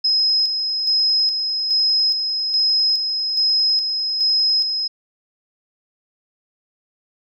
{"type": "tone with tremolo", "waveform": "sine", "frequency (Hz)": 5110, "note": "D#8", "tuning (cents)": 45, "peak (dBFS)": -14, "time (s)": [0.04, 4.88], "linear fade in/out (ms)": 10, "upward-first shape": "square", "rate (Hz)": 1.2, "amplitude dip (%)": 45, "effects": []}